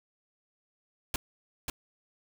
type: noise with echo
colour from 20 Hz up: pink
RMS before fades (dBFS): -30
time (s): 1.14-1.16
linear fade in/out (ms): 2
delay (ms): 540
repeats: 1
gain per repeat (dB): -4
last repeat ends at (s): 1.7
effects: none